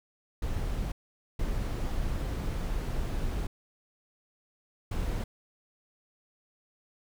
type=noise bursts at uneven times; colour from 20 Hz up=brown; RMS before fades=-31 dBFS; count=3; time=0.42-0.92 / 1.39-3.47 / 4.91-5.24 s; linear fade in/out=5 ms; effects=none